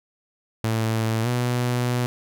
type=tone with pitch glide; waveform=sawtooth; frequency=111.9 to 122.73 Hz; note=A2 to B2; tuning=+30 to -10 cents; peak=-17 dBFS; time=0.64-2.06 s; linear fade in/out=0 ms; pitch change=+160 cents; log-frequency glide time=1.22-1.28 s; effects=none

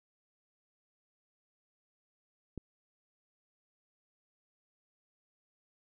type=click; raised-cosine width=3 ms; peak=-27 dBFS; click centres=2.577 s; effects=none

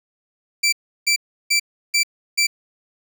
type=tone bursts; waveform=20% pulse; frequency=2335 Hz; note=D7; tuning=11 cents flat; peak=-10 dBFS; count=5; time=0.63-2.47 s; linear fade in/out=10 ms; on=96 ms; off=340 ms; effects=none

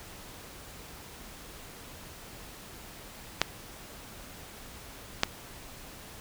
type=clicks; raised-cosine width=0.2 ms; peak=-4 dBFS; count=2; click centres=3.416 / 5.234 s; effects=pink hiss -47 dBFS RMS until 6.2 s

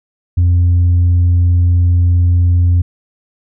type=tone; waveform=sine; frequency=87.7 Hz; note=F2; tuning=8 cents sharp; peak=-5 dBFS; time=0.37-2.82 s; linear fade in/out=10 ms; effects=tanh soft clip ceiling -6 dBFS

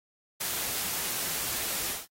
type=noise with ADSR envelope; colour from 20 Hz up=white; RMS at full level=-29 dBFS; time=0.4-2.07 s; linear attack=15 ms; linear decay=8 ms; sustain=-3 dB; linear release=170 ms; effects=AAC 48 kbps

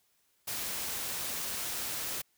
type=noise; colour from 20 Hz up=white; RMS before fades=-36 dBFS; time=0.47-2.22 s; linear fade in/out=10 ms; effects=white hiss -72 dBFS RMS until 2.37 s

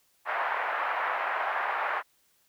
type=band-pass noise; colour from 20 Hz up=pink; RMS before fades=-30 dBFS; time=0.25-2.03 s; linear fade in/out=50 ms; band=720 to 1900 Hz; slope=24 dB/octave; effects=white hiss -68 dBFS RMS until 2.48 s

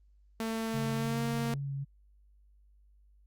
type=tone with pitch glide; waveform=sawtooth; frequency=224.3 to 231.9 Hz; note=A3 to A#3; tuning=+34 to -9 cents; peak=-28 dBFS; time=0.4-1.54 s; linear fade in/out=2 ms; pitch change=+57 cents; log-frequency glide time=0.95-1.22 s
type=tone with vibrato; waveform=sine; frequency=139.2 Hz; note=C#3; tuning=8 cents sharp; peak=-33 dBFS; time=0.73-1.85 s; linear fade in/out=20 ms; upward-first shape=triangle; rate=3.7 Hz; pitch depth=15 cents each way
effects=added 50 Hz sine -59 dBFS peak until 3.26 s + Opus 32 kbps

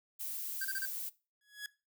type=noise; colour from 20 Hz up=violet; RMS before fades=-40 dBFS; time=0.19-1.1 s; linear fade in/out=20 ms
type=tone bursts; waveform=square; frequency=1568 Hz; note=G6; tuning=in tune; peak=-36 dBFS; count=4; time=0.61-0.856 s; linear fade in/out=5 ms; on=39 ms; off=30 ms
type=tone with exponential growth; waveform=sawtooth; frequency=1679 Hz; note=G#6; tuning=18 cents sharp; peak=-33 dBFS; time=1.41-1.66 s; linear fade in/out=2 ms; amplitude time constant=53 ms
effects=noise-tail reverb RT60 0.3 s tail -20 dB re dry

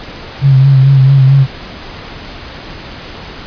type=tone with vibrato; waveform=sine; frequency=135.1 Hz; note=C#3; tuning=44 cents flat; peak=-3 dBFS; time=0.41-1.47 s; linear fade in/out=50 ms; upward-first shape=sine; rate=4.5 Hz; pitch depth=43 cents each way; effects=pink hiss -28 dBFS RMS until 3.46 s + resampled to 11025 Hz

